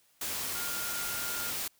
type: tone in noise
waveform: sine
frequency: 1409 Hz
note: F6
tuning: 15 cents sharp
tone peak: -40 dBFS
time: 0.55-1.51 s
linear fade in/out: 5 ms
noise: white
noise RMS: -35 dBFS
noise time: 0.21-1.68 s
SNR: -8 dB
effects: white hiss -67 dBFS RMS until 1.79 s